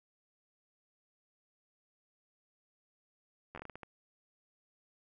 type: slowing click train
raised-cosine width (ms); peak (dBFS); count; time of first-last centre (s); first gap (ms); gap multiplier
0.5; -30; 9; 3.55-3.832; 11; 1.32
effects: none